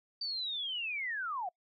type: linear sweep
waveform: sine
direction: down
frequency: 4640 to 683 Hz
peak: -34 dBFS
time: 0.21-1.49 s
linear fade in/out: 5 ms
effects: noise-tail reverb RT60 0.1 s tail -25 dB re dry